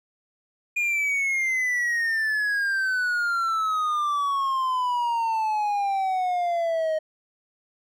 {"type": "exponential sweep", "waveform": "triangle", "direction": "down", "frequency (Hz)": [2440, 622.3], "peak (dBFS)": -20, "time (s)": [0.76, 6.99], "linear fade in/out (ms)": 10, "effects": []}